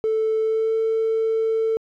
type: tone with pitch glide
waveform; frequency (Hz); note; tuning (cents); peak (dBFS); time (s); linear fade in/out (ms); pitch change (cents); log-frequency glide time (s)
triangle; 440 to 446.1; A4 to A4; 0 to +24; -15; 0.04-1.77; 0; +24; 0.4-0.75
effects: tanh soft clip ceiling -15 dBFS